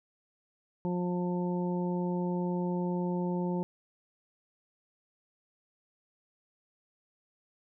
harmonic tone, 178 Hz, F3, 33 cents sharp, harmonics 1 / 2 / 3 / 4 / 5, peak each -30 / -35 / -40 / -50 / -40 dBFS, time 0.85-3.63 s, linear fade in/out 0 ms, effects none

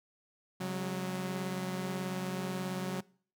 sawtooth tone cluster, 135.9 / 184.5 / 202.9 Hz, C#3 / F#3 / G#3, -34 / -5 / -40 cents, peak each -38 / -31 / -40 dBFS, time 0.6-3.01 s, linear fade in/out 10 ms, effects noise-tail reverb RT60 0.5 s tail -23 dB re dry

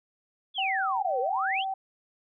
sine exponential two-way sweep, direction down then up, 3520 to 466.2 to 3520 Hz, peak -27 dBFS, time 0.54-1.65 s, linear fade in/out 50 ms, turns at 1.2 s
sine tone, 770 Hz, G5, 31 cents flat, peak -28 dBFS, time 0.58-1.74 s, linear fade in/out 5 ms
effects none

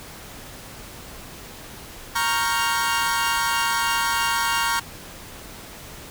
sawtooth chord, G half-diminished seventh, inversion first, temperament equal, 932.3 / 1108.7 / 1396.9 / 1568 Hz, Bb5 / Db6 / F6 / G6, 0 / 0 / 0 / 0 cents, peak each -20 / -23 / -23 / -25 dBFS, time 2.15-4.8 s, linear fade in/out 10 ms, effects pink hiss -40 dBFS RMS until 6.1 s

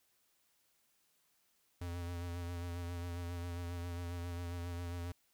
square tone with vibrato, 86.9 Hz, F2, 8 cents flat, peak -40 dBFS, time 1.81-5.12 s, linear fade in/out 5 ms, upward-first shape sine, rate 7.4 Hz, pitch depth 29 cents each way, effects white hiss -75 dBFS RMS until 5.33 s

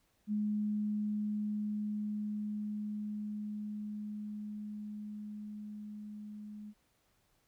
sine tone with level ramp, 210 Hz, G#3, 19 cents sharp, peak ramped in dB -30 to -44 dBFS, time 0.27-6.74 s, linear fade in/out 50 ms, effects pink hiss -74 dBFS RMS until 7.47 s

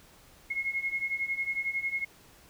sine beating tone pair, 2157 / 2168 Hz, C#7 / C#7, -48 / -39 cents, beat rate 11 Hz, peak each -34 / -31 dBFS, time 0.5-2.05 s, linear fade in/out 10 ms, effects pink hiss -57 dBFS RMS until 2.49 s

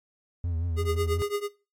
triangle tone with vibrato, 84 Hz, E2, 33 cents sharp, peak -24 dBFS, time 0.44-1.22 s, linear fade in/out 0 ms, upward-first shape triangle, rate 5.7 Hz, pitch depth 84 cents each way
square tone with tremolo, 410 Hz, G#4, 22 cents flat, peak -24 dBFS, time 0.76-1.49 s, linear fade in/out 50 ms, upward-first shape triangle, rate 8.9 Hz, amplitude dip 100%
effects noise-tail reverb RT60 0.3 s tail -19 dB re dry + MP3 64 kbps

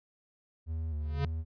triangle tone with vibrato, 77.78 Hz, D#2, in tune, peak -30 dBFS, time 0.66-1.45 s, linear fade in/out 50 ms, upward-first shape square, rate 1.9 Hz, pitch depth 56 cents each way
square tone with exponential growth, 140.1 Hz, C#3, 19 cents sharp, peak -27 dBFS, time 1-1.25 s, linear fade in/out 2 ms, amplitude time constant 54 ms
effects resampled to 11025 Hz

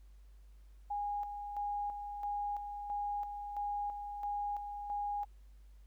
sine tone with tremolo, 820 Hz, G#5, 22 cents flat, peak -34 dBFS, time 0.9-5.25 s, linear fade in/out 10 ms, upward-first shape square, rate 1.5 Hz, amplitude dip 50%, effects added 50 Hz sine -54 dBFS peak until 5.86 s + pink hiss -75 dBFS RMS until 5.86 s

